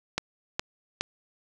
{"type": "click train", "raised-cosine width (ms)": 0.2, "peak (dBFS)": -9, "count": 3, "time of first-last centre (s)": [0.18, 1.01], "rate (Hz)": 2.41, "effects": []}